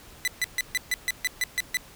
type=tone bursts; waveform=sawtooth; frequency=1996 Hz; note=B6; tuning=18 cents sharp; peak=-19 dBFS; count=10; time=0.25-1.77 s; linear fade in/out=0 ms; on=26 ms; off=140 ms; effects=pink hiss -49 dBFS RMS until 1.95 s